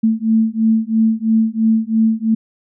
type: beating tone pair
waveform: sine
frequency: 220.9 / 223.9 Hz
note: A3 / A3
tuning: +7 / +30 cents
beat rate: 3 Hz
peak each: -15 dBFS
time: 0.03-2.35 s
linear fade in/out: 10 ms
effects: none